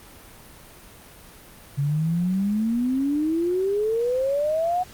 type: exponential sweep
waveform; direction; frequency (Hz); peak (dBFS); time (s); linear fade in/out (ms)
sine; up; 137.7 to 740; -20; 1.77-4.84; 20
effects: pink hiss -46 dBFS RMS until 4.93 s + Opus 32 kbps